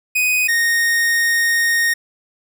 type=tone pair in turn; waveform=45% pulse; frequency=2497 / 1854.5 Hz; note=D#7 / A#6; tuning=+6 / -9 cents; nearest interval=perfect fourth; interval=515 cents; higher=first; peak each=-14 dBFS; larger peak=neither; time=0.15-0.48 / 0.48-1.94 s; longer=second; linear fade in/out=10 ms; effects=none